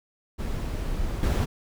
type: noise with level steps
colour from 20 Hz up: brown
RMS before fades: -29 / -22 dBFS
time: 0.38-1.46 s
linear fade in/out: 20 ms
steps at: 1.23 s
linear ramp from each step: 2 ms
effects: none